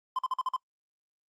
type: tone bursts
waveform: triangle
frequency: 1033 Hz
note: C6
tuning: 22 cents flat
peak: -25 dBFS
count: 6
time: 0.16-0.563 s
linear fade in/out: 2 ms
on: 28 ms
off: 47 ms
effects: noise-tail reverb RT60 0.1 s tail -24 dB re dry + Opus 32 kbps